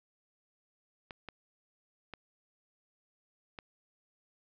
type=clicks; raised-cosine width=0.3 ms; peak=-26 dBFS; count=4; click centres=1.108 / 1.287 / 2.137 / 3.588 s; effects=low-pass 4000 Hz 12 dB/octave